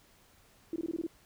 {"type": "tone bursts", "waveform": "sine", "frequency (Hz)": 329.6, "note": "E4", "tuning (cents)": 0, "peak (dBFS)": -31, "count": 7, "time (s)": [0.73, 1.066], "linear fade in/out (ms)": 2, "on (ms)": 30, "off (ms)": 21, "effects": ["pink hiss -63 dBFS RMS until 1.25 s"]}